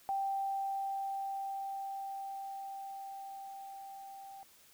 sine tone with level ramp, 784 Hz, G5, in tune, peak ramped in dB -31 to -47 dBFS, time 0.09-4.43 s, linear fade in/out 0 ms, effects white hiss -62 dBFS RMS until 4.73 s

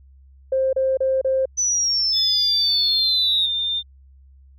sine tone bursts, 528 Hz, C5, 16 cents sharp, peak -16 dBFS, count 4, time 0.52-1.456 s, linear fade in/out 5 ms, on 210 ms, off 32 ms
sine exponential sweep, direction down, 6040 to 3731 Hz, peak -17 dBFS, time 1.57-3.47 s, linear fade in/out 20 ms
sine tone with pitch glide, 3520 to 3606 Hz, A7 to A7, 0 to +42 cents, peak -20 dBFS, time 2.12-3.83 s, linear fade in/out 50 ms, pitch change +42 cents, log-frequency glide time 2.74-3.32 s
effects tanh soft clip ceiling -9 dBFS + added 67 Hz sine -46 dBFS peak until 4.58 s

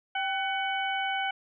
harmonic tone with a mistuned harmonic, 750 Hz, F#5, 23 cents sharp, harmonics 1 / 2 / 3 / 4, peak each -30 / -33 / -35 / -36 dBFS, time 0.15-1.31 s, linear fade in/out 5 ms, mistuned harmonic 1, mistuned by +68 cents, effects none

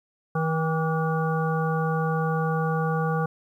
harmonic tone with a mistuned harmonic, 160 Hz, D#3, 49 cents sharp, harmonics 1 / 3 / 5 / 7 / 9, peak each -24 / -29 / -31 / -32 / -34 dBFS, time 0.35-3.26 s, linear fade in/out 5 ms, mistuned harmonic 7, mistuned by +51 cents, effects 10-bit

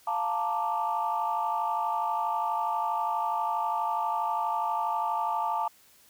sine chord, Bb major seventh, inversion second, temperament equal, 698.5 / 880 / 932.3 / 1174.7 Hz, F5 / A5 / Bb5 / D6, 0 / 0 / 0 / 0 cents, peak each -33 / -28 / -34 / -32 dBFS, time 0.07-5.68 s, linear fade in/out 5 ms, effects tanh soft clip ceiling -18 dBFS + white hiss -59 dBFS RMS until 6.09 s

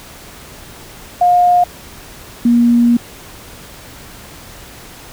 sine tone pair in turn, 712 / 237.6 Hz, F5 / A#3, +33 / +33 cents, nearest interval octave + perfect fifth, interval 1900 cents, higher first, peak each -7 dBFS, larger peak neither, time 1.21-1.64 / 2.45-2.97 s, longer second, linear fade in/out 5 ms, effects pink hiss -36 dBFS RMS until 5.12 s

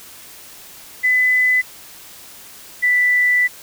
sine tone pair in turn, 2006 / 1979.5 Hz, B6 / B6, +26 / +3 cents, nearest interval unison, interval 23 cents, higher first, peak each -12 dBFS, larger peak neither, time 1.03-1.62 / 2.82-3.48 s, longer second, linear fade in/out 20 ms, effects white hiss -40 dBFS RMS until 3.62 s

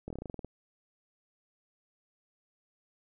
slowing click train, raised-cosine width 2 ms, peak -26 dBFS, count 11, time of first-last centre 0.08-0.447 s, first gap 23 ms, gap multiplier 1.1, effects none

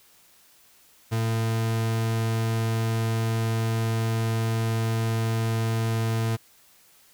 40% pulse tone, 112.8 Hz, A2, 44 cents sharp, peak -22 dBFS, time 1.11-6.37 s, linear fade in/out 20 ms, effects white hiss -57 dBFS RMS until 7.13 s

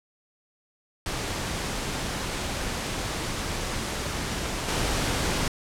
pink noise with level steps, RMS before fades -30 / -26 dBFS, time 1.06-5.48 s, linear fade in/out 2 ms, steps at 4.68 s, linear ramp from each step 5 ms, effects low-pass 9000 Hz 12 dB/octave

